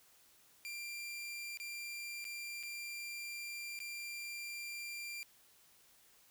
sawtooth tone with dropouts, 2376 Hz, D7, 20 cents sharp, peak -39 dBFS, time 0.65-5.23 s, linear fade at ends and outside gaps 0 ms, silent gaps 1.573-1.6 / 2.243-2.251 / 2.629-2.634 / 3.79-3.802 s, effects white hiss -66 dBFS RMS until 6.3 s

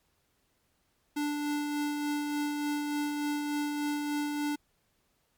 square tone with tremolo, 293.7 Hz, D4, in tune, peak -29 dBFS, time 1.16-4.56 s, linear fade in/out 10 ms, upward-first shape sine, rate 3.4 Hz, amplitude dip 30%, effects pink hiss -73 dBFS RMS until 5.37 s + MP3 96 kbps

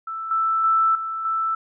sine tone with level steps, 1323 Hz, E6, 6 cents sharp, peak -27 / -18 / -15 / -25 / -20 dBFS, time 0.07-1.55 s, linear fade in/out 5 ms, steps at 0.31 / 0.64 / 0.95 / 1.25 s, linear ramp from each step 2 ms, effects none

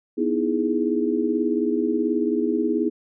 sine chord, E major seventh, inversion second, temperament equal, 246.9 / 311.1 / 329.6 / 415.3 Hz, B3 / D#4 / E4 / G#4, 0 / 0 / 0 / 0 cents, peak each -25 dBFS, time 0.17-2.9 s, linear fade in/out 20 ms, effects none

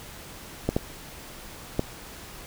clicks, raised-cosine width 2 ms, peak -9 dBFS, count 3, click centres 0.69 / 0.765 / 1.794 s, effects pink hiss -43 dBFS RMS until 2.46 s

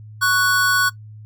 square tone pair together, 1115.1 / 1480 Hz, C#6 / F#6, +10 / 0 cents, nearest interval perfect fourth, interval 490 cents, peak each -21 / -16 dBFS, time 0.21-0.9 s, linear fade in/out 20 ms, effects noise-tail reverb RT60 0.1 s tail -19 dB re dry + added 107 Hz sine -36 dBFS peak until 1.25 s

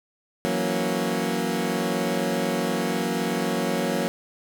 20% pulse chord, F# dominant seventh, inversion third, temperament equal with one note detuned, 165.86 / 185 / 233.1 / 277.2 Hz, E3 / F#3 / A#3 / C#4, +11 / 0 / 0 / 0 cents, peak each -27 / -23 / -22 / -26 dBFS, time 0.45-4.08 s, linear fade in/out 0 ms, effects none

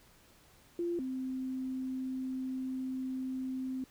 sine tone pair in turn, 344.9 / 260 Hz, F4 / C4, -22 / -11 cents, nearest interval perfect fourth, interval 489 cents, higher first, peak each -31 / -34 dBFS, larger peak first, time 0.79-0.99 / 0.99-3.84 s, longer second, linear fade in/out 2 ms, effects pink hiss -62 dBFS RMS until 3.9 s

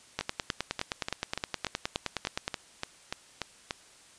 two click trains, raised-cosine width 0.2 ms, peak -12 / -14 dBFS, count 23 / 13, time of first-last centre 0.19-2.479 / 0.21-3.709 s, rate 9.61 / 3.43 Hz, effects white hiss -56 dBFS RMS until 4.18 s + resampled to 22050 Hz

